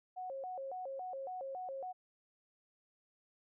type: tone with vibrato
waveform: sine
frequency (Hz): 631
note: D#5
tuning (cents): +24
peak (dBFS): -40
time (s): 0.16-1.93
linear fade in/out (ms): 20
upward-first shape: square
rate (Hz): 3.6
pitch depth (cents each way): 270
effects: none